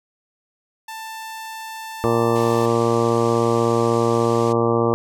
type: tone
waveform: sawtooth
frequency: 887 Hz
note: A5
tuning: 14 cents sharp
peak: -27 dBFS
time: 0.88-2.66 s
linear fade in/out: 5 ms
type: harmonic tone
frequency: 116.54 Hz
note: A#2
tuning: in tune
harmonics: 1 / 2 / 3 / 4 / 5 / 6 / 7 / 8 / 9 / 10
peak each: -24 / -24 / -22 / -20 / -26 / -31 / -30 / -30 / -31 / -26 dBFS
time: 2.04-4.94 s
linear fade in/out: 0 ms
type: band-pass noise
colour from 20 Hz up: white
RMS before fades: -40 dBFS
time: 2.35-4.53 s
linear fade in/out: 10 ms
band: 1500 to 7900 Hz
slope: 24 dB/octave
effects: none